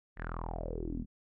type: tone with low-pass filter sweep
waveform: sawtooth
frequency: 41.2 Hz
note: E1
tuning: in tune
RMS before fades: -38 dBFS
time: 0.16-1.06 s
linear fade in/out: 50 ms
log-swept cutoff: 1900 to 210 Hz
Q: 6.8
effects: none